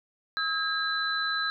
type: tone cluster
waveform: sine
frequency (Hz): 1287 / 1621 / 4012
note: E6 / G#6 / B7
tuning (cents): -42 / -42 / +26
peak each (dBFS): -32 / -29 / -31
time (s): 0.37-1.5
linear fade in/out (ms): 0
effects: none